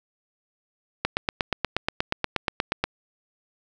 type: click train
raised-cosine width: 0.3 ms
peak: -6 dBFS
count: 16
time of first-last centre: 1.05-2.84 s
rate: 8.38 Hz
effects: none